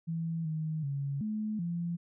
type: tone with pitch steps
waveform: sine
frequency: 164.6 / 157 / 139.9 / 214.5 / 171.2 Hz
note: E3 / D#3 / C#3 / A3 / F3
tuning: -2 / +16 / +16 / -44 / -34 cents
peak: -31 dBFS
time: 0.07-1.97 s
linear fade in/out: 20 ms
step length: 380 ms
effects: none